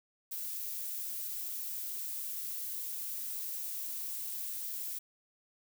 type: noise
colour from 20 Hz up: violet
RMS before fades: -39 dBFS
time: 0.31-4.99 s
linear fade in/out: 10 ms
effects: none

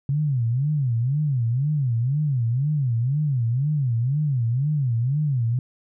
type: tone with vibrato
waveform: sine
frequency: 132.3 Hz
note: C3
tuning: 20 cents sharp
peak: -19 dBFS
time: 0.09-5.59 s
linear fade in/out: 2 ms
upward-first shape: sine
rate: 2 Hz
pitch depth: 250 cents each way
effects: none

